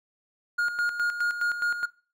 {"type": "tone with tremolo", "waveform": "triangle", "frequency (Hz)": 1426, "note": "F6", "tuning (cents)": 36, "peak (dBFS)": -20, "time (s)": [0.58, 1.86], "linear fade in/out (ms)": 10, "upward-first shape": "square", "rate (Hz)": 4.8, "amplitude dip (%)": 60, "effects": ["noise-tail reverb RT60 0.4 s tail -22 dB re dry"]}